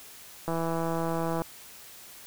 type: click train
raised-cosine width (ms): 1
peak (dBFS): -17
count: 156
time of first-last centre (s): 0.48-1.419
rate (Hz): 165
effects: white hiss -48 dBFS RMS until 2.26 s